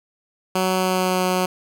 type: tone with pitch glide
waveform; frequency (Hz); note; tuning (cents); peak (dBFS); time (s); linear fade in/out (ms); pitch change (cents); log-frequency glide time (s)
10% pulse; 186.3 to 183.74; F#3 to F#3; +12 to -12; -10; 0.55-1.46; 5; -24; 0.74-1.23
effects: none